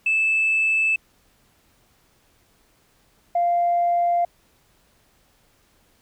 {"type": "tone pair in turn", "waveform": "sine", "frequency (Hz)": [2626, 695.5], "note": ["E7", "F5"], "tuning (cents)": [-7, -7], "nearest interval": "octave + major seventh", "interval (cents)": 2300, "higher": "first", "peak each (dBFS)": -16, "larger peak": "neither", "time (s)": [[0.06, 0.96], [3.35, 4.25]], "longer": "neither", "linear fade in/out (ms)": 5, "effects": ["tanh soft clip ceiling -13 dBFS", "pink hiss -61 dBFS RMS until 6.01 s"]}